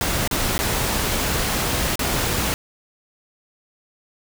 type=noise with dropouts; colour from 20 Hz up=pink; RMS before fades=-22 dBFS; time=0.01-2.54 s; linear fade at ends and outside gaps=0 ms; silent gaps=0.276-0.312 / 0.58-0.59 / 1.956-1.993 s; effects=none